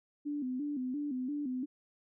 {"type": "tone with vibrato", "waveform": "sine", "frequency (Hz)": 272.6, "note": "C#4", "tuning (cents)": -29, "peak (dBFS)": -33, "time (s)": [0.25, 1.66], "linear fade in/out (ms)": 20, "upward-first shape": "square", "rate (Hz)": 2.9, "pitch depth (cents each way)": 120, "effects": []}